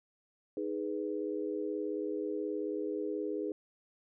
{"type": "chord", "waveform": "sine", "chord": "G# minor", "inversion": "second", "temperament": "equal", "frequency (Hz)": [311.1, 415.3, 493.9], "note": ["D#4", "G#4", "B4"], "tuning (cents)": [0, 0, 0], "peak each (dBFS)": [-37, -36, -40], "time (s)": [0.57, 3.52], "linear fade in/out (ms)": 2, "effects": []}